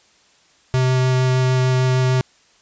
square tone with vibrato, 128.7 Hz, C3, 28 cents flat, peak -15 dBFS, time 0.74-2.21 s, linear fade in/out 0 ms, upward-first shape triangle, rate 6.6 Hz, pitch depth 9 cents each way, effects white hiss -55 dBFS RMS until 2.61 s + resampled to 16000 Hz

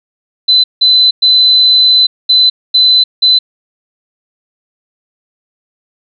sine tone bursts at uneven times, 4026 Hz, B7, 33 cents sharp, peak -4 dBFS, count 6, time 0.48-0.64 / 0.81-1.11 / 1.22-2.07 / 2.29-2.5 / 2.74-3.04 / 3.22-3.39 s, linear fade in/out 10 ms, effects none

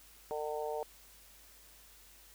harmonic tone, 151.2 Hz, D#3, 49 cents flat, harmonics 3 / 4 / 5 / 6, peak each -38 / -40 / -42 / -44 dBFS, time 0.31-0.83 s, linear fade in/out 0 ms, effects added 50 Hz sine -64 dBFS peak until 2.34 s + white hiss -59 dBFS RMS until 2.34 s

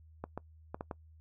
clicks, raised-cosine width 1 ms, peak -24 dBFS, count 5, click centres 0.24 / 0.376 / 0.745 / 0.809 / 0.912 s, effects noise-tail reverb RT60 0.1 s tail -23 dB re dry + added 79 Hz sine -55 dBFS peak until 1.2 s

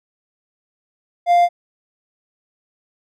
triangle tone, 698.5 Hz, F5, in tune, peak -8 dBFS, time 1.26-1.49 s, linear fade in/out 50 ms, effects none

